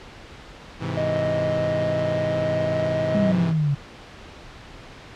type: chord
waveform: sawtooth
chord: Ab augmented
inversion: none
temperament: equal with one note detuned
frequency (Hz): 103.83 / 130.81 / 163.2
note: Ab2 / C3 / E3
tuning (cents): 0 / 0 / -17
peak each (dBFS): -27 / -26 / -25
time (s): 0.79-3.54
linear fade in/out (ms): 50
type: tone with pitch glide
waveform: triangle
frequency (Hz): 622.3 to 630.6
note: D#5 to D#5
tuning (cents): 0 to +23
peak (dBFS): -20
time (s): 0.97-3.32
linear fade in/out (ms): 5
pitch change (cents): +23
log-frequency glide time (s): 2.14-3.14
type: exponential sweep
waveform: sine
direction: down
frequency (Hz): 208.9 to 138.9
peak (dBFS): -18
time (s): 3.14-3.75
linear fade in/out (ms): 10
effects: pink hiss -42 dBFS RMS until 5.15 s + low-pass 4000 Hz 12 dB/octave